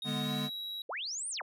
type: tone with pitch glide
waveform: triangle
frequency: 3734 to 3872 Hz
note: A#7 to B7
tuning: +2 to -35 cents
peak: -36 dBFS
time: 0.02-0.82 s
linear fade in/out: 2 ms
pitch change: +63 cents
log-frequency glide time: 0.16-0.37 s
type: chord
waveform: square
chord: G# diminished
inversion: second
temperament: equal with one note detuned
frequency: 146.83 / 207.1 / 246.9 Hz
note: D3 / G#3 / B3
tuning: 0 / -5 / 0 cents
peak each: -38 dBFS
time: 0.04-0.5 s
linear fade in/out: 50 ms
type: linear two-way sweep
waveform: sine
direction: up then down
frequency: 349.2 to 9460 to 349.2 Hz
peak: -35 dBFS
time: 0.89-1.42 s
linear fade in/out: 5 ms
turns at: 1.29 s
effects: none